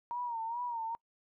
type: tone with vibrato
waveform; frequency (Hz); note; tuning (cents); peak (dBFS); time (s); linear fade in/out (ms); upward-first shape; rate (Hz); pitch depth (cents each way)
sine; 937; A#5; +9; -34; 0.11-0.95; 0; sine; 2.4; 80
effects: noise-tail reverb RT60 0.1 s tail -25 dB re dry